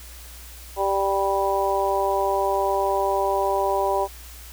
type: harmonic tone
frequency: 196 Hz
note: G3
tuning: in tune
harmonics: 2 / 3 / 4 / 5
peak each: -25 / -25 / -25 / -25 dBFS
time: 0.76-4.08 s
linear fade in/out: 50 ms
effects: added 60 Hz sine -41 dBFS peak until 4.52 s + white hiss -44 dBFS RMS until 4.52 s